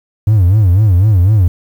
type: tone with vibrato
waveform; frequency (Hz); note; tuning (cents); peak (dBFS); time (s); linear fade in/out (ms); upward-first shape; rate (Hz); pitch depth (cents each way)
triangle; 98; G2; 0; -3; 0.27-1.48; 5; sine; 4; 210
effects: tanh soft clip ceiling 0 dBFS + 7-bit